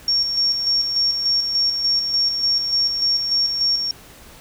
sine tone with tremolo, 5520 Hz, F8, 21 cents flat, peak -15 dBFS, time 0.08-3.91 s, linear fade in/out 2 ms, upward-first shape square, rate 3.4 Hz, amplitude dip 45%, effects pink hiss -44 dBFS RMS until 4.4 s

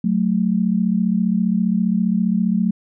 sine tone pair together, 185 / 220 Hz, F#3 / A3, 0 / 0 cents, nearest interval minor third, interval 300 cents, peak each -18 dBFS, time 0.04-2.71 s, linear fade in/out 5 ms, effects none

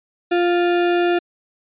sine tone with sample-and-hold, 349.2 Hz, F4, in tune, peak -14 dBFS, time 0.31-1.19 s, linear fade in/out 10 ms, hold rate 1050 Hz, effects resampled to 8000 Hz

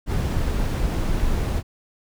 brown noise, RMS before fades -22 dBFS, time 0.06-1.63 s, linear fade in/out 50 ms, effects none

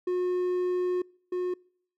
triangle tone pair in turn, 361.3 / 361.3 Hz, F#4 / F#4, -41 / -41 cents, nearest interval unison, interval 0 cents, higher neither, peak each -23 / -25 dBFS, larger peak first, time 0.07-1.02 / 1.32-1.54 s, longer first, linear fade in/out 5 ms, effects noise-tail reverb RT60 0.6 s tail -26 dB re dry

